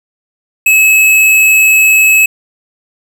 square tone, 2583 Hz, E7, 36 cents flat, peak -5 dBFS, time 0.66-2.26 s, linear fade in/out 5 ms, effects none

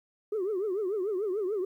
sine tone with vibrato, 397.5 Hz, G4, 24 cents sharp, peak -26 dBFS, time 0.32-1.65 s, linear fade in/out 5 ms, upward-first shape triangle, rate 6.8 Hz, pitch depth 220 cents each way, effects tanh soft clip ceiling -25 dBFS + 11-bit

